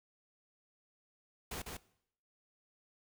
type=noise with echo; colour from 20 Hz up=pink; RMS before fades=-42 dBFS; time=1.51-1.62 s; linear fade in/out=5 ms; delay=150 ms; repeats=1; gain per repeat=-3 dB; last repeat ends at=1.77 s; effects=noise-tail reverb RT60 0.7 s tail -20 dB re dry